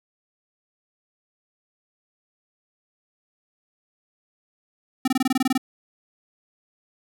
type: tone bursts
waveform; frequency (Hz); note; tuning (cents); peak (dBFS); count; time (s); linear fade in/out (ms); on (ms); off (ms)
square; 260; C4; -11; -18; 11; 5.05-5.578; 5; 28; 22
effects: none